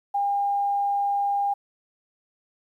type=tone; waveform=sine; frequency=805 Hz; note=G5; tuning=46 cents sharp; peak=-21 dBFS; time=0.14-1.54 s; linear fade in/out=10 ms; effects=10-bit